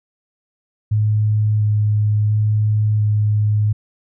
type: tone with vibrato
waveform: sine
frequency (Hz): 106.1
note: G#2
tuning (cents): +38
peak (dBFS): -13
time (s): 0.91-3.73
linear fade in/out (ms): 10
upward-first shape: square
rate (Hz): 0.72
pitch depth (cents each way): 9
effects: none